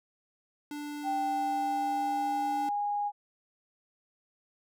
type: tone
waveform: square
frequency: 293.7 Hz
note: D4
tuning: in tune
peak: -37 dBFS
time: 0.71-2.69 s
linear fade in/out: 2 ms
type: tone with pitch glide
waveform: sine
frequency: 784 to 821.6 Hz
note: G5 to G#5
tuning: 0 to -19 cents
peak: -28 dBFS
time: 1.03-3.12 s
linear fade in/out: 50 ms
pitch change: +81 cents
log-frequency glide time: 1.26-2.81 s
effects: none